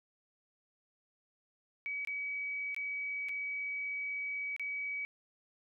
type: tone with dropouts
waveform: sine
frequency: 2274 Hz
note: C#7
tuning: 44 cents sharp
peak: -35 dBFS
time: 1.86-5.05 s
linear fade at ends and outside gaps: 0 ms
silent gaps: 2.049-2.073 / 2.746-2.764 / 3.286-3.292 / 4.564-4.596 s
effects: none